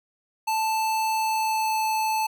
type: tone with pitch glide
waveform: square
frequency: 880 to 873.9 Hz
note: A5 to A5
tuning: 0 to -12 cents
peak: -23 dBFS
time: 0.47-2.27 s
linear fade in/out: 10 ms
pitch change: -12 cents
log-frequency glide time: 1.14-1.83 s
effects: none